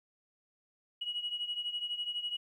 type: beating tone pair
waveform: sine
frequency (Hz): 2907 / 2919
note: F#7 / F#7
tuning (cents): -31 / -24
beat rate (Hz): 12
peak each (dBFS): -35 / -39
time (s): 1.01-2.37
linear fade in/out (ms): 10
effects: tanh soft clip ceiling -27 dBFS + 12-bit

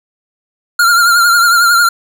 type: tone with vibrato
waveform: square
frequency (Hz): 1396.9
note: F6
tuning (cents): 0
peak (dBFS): -7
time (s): 0.79-1.89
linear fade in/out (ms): 5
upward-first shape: triangle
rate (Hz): 11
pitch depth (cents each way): 61
effects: none

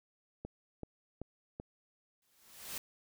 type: click train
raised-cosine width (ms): 2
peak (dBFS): -28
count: 4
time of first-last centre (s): 0.45-1.599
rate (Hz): 2.61
type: noise with exponential growth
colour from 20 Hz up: white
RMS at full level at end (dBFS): -39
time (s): 2.22-2.78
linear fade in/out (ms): 2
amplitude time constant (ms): 120
effects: none

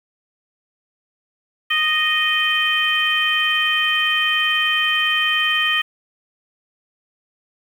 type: harmonic tone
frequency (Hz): 621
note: D#5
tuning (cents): -3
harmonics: 2 / 3 / 4 / 5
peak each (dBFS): -25 / -20 / -22 / -20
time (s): 1.7-5.82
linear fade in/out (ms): 10
effects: 7-bit

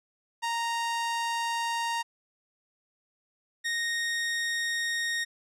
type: tone pair in turn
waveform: sawtooth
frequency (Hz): 930 / 1860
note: A#5 / A#6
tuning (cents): -4 / -4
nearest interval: octave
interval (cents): 1200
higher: second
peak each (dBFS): -24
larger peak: neither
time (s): 0.42-2.03 / 3.64-5.25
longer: neither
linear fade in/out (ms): 20
effects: low-pass 9000 Hz 12 dB/octave

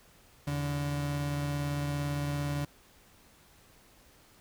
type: tone pair together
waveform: 35% pulse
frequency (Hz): 81 / 144.33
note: E2 / D3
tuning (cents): -30 / -30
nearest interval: minor seventh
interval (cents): 1000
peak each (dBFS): -39 / -29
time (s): 0.47-2.65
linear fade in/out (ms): 5
effects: pink hiss -60 dBFS RMS until 4.4 s

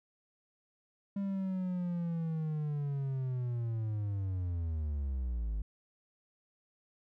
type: linear sweep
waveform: triangle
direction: down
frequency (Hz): 200 to 50.2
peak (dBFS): -30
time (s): 1.16-5.62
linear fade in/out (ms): 5
effects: none

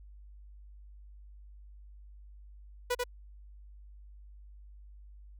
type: tone with echo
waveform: sawtooth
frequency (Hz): 491.2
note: B4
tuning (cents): -9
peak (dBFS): -24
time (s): 2.9-2.95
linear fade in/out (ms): 10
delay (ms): 90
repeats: 1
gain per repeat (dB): -2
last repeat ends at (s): 3.04
effects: added 50 Hz sine -49 dBFS peak until 5.39 s

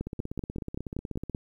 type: two click trains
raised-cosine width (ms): 3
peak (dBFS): -22 / -19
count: 21 / 8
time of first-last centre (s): 0.07-1.297 / 0.01-1.348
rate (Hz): 16.3 / 5.23
effects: 10-bit

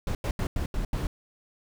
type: noise bursts at uneven times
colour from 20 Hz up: brown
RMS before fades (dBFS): -28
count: 6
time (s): 0.07-0.15 / 0.24-0.31 / 0.39-0.47 / 0.56-0.66 / 0.74-0.85 / 0.93-1.07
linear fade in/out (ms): 2
effects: none

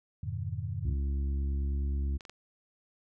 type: chord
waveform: sine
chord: F half-diminished seventh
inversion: none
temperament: equal with one note detuned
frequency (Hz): 87.31 / 103.83 / 123.47 / 153.87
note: F2 / Ab2 / Cb3 / Eb3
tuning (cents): 0 / 0 / 0 / -19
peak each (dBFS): -37 / -36 / -39 / -41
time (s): 0.23-0.94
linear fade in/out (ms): 5
type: harmonic tone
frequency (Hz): 69.3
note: C#2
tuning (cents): 0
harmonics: 1 / 2 / 3 / 4 / 5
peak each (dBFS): -28 / -44 / -45 / -48 / -50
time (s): 0.84-2.18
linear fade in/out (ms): 20
type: clicks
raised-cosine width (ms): 0.2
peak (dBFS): -29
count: 3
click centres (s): 2.208 / 2.252 / 2.296
effects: none

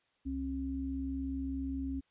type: tone pair together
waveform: sine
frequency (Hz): 67.38 / 269.5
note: C#2 / C#4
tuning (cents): -49 / -49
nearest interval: 2 octaves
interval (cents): 2400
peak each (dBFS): -39 / -35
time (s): 0.25-2.01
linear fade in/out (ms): 20
effects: white hiss -74 dBFS RMS until 2.1 s + resampled to 8000 Hz

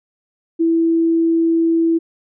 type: tone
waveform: sine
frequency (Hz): 330.2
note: E4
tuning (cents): +3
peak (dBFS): -12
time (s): 0.59-1.99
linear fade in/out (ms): 20
effects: none

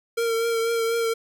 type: tone with vibrato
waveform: square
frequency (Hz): 459.2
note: A#4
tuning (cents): -26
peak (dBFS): -22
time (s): 0.17-1.14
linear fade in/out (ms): 10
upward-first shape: triangle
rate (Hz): 4.1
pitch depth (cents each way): 28
effects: 9-bit

